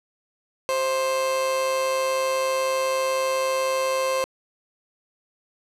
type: tone with amplitude modulation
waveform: 30% pulse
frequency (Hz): 526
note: C5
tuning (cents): +9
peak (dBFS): -17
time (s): 0.69-4.24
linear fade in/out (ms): 0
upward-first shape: sine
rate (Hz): 144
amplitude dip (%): 40
effects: low-pass 12000 Hz 12 dB/octave